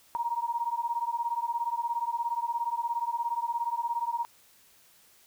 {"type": "beating tone pair", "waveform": "sine", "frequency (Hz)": [932.3, 949.3], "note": ["A#5", "A#5"], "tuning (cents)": [0, 31], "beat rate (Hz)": 17, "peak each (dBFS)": -31, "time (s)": [0.15, 4.25], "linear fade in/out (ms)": 0, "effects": ["white hiss -60 dBFS RMS until 5.26 s"]}